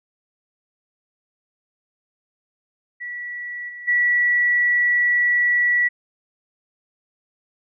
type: tone with level steps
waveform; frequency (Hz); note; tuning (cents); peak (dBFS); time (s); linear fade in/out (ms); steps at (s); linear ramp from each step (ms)
sine; 1945; B6; -27; -28 / -33 / -15; 3-5.89; 20; 3.68 / 3.87; 20
effects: none